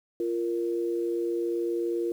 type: tone pair together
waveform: sine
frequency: 346 / 466.3 Hz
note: F4 / A#4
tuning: -16 / +1 cents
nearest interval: perfect fourth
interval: 517 cents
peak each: -27 / -31 dBFS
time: 0.2-2.12 s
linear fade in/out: 2 ms
effects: 9-bit

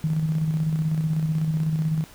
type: tone with tremolo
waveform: sine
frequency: 157.6 Hz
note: D#3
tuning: 23 cents sharp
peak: -19 dBFS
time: 0.04-2.04 s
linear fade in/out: 0 ms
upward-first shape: square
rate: 16 Hz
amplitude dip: 40%
effects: pink hiss -48 dBFS RMS until 2.14 s

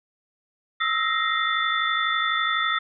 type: tone cluster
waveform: sine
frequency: 1286 / 1338 / 1876 / 2076 / 3518 Hz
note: E6 / E6 / A#6 / C7 / A7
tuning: -43 / +25 / +11 / -14 / -1 cents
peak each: -26 / -28 / -26 / -32 / -28 dBFS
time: 0.8-2.79 s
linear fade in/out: 10 ms
effects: none

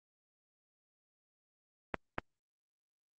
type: clicks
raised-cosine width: 0.5 ms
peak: -16 dBFS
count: 2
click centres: 1.943 / 2.184 s
effects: Opus 24 kbps

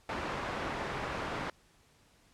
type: low-pass noise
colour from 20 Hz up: white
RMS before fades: -37 dBFS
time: 0.09-1.5 s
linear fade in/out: 2 ms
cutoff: 1400 Hz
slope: 12 dB/octave
effects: pink hiss -65 dBFS RMS until 2.33 s + low-pass 10000 Hz 12 dB/octave

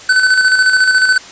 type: tone with tremolo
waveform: square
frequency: 1515 Hz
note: F#6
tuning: 40 cents sharp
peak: -7 dBFS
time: 0.09-1.18 s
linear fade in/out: 5 ms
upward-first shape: square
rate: 14 Hz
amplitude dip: 45%
effects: white hiss -34 dBFS RMS until 1.31 s + resampled to 16000 Hz

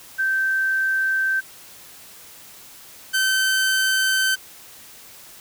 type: tone pair in turn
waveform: sine / sawtooth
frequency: 1555 / 1540.7 Hz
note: G6 / G6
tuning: -14 / -30 cents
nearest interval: unison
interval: 16 cents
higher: first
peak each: -18 / -14 dBFS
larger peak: second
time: 0.18-1.41 / 3.13-4.36 s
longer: neither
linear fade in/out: 20 ms
effects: white hiss -44 dBFS RMS until 5.4 s

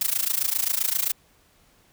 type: noise with amplitude modulation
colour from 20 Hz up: blue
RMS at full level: -21 dBFS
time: 0.01-1.12 s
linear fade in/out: 2 ms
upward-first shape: sine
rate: 27.6 Hz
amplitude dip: 90%
effects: pink hiss -60 dBFS RMS until 1.92 s

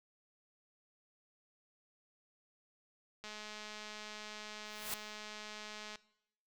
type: click train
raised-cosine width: 0.2 ms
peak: -30 dBFS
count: 577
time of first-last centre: 3.24-5.957 s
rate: 212 Hz
type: noise with exponential growth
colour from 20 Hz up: white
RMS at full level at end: -36 dBFS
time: 4.65-4.94 s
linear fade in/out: 1 ms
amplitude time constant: 61 ms
effects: noise-tail reverb RT60 0.8 s tail -20 dB re dry

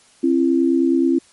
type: tone pair together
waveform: sine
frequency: 267.3 / 336.8 Hz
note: C4 / E4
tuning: +37 / +37 cents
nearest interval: major third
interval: 400 cents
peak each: -16 dBFS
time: 0.23-1.19 s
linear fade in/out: 10 ms
effects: white hiss -52 dBFS RMS until 1.32 s + MP3 48 kbps

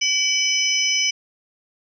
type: tone cluster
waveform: sine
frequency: 2296 / 2990 / 5140 / 5980 Hz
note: D7 / F#7 / E8 / F#8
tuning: -40 / +17 / -45 / +17 cents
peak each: -23 dBFS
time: 0.01-1.11 s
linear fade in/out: 10 ms
effects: none

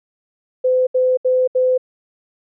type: tone bursts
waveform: sine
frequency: 510 Hz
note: C5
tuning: 44 cents flat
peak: -12 dBFS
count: 4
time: 0.64-1.779 s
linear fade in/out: 10 ms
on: 230 ms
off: 73 ms
effects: none

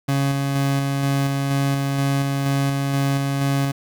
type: tone with tremolo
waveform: 30% pulse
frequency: 138.59 Hz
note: C#3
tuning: in tune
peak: -15 dBFS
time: 0.08-3.72 s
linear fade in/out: 10 ms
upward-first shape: square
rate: 2.1 Hz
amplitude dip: 25%
effects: none

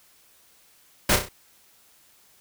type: noise with echo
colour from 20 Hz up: pink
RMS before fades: -19 dBFS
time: 1.09-1.16 s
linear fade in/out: 5 ms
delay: 32 ms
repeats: 4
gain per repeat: -6 dB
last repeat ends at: 1.288 s
effects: white hiss -58 dBFS RMS until 2.4 s

